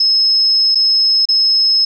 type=tone with dropouts; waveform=sine; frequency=5180 Hz; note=E8; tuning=31 cents flat; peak=-9 dBFS; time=0-1.85 s; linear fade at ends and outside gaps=5 ms; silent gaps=0.748-0.754 / 1.255-1.287 s; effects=none